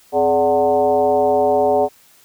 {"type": "tone with frequency modulation", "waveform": "sine", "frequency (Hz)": 582, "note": "D5", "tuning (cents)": -16, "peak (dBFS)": -12, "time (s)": [0.12, 1.89], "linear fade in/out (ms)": 50, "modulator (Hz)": 161, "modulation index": 1.4, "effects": ["white hiss -51 dBFS RMS until 2.24 s"]}